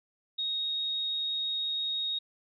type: tone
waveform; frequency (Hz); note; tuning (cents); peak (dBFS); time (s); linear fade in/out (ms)
sine; 3749; A#7; +9; -29; 0.38-2.19; 10
effects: none